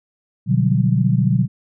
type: chord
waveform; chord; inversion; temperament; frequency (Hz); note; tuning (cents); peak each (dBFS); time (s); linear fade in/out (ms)
sine; G major seventh; first; equal with one note detuned; 123.47 / 146.83 / 181.19 / 196; B2 / D3 / F#3 / G3; 0 / 0 / -36 / 0; -17 / -19 / -19 / -22; 0.46-1.48; 50
effects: none